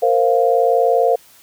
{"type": "chord", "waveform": "sine", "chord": "Bb suspended second", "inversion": "none", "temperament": "equal with one note detuned", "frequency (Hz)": [463.2, 523.3, 698.5], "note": ["Bb4", "C5", "F5"], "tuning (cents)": [-11, 0, 0], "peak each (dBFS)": -16, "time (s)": [0.02, 1.16], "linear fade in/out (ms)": 10, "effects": ["white hiss -48 dBFS RMS until 1.42 s"]}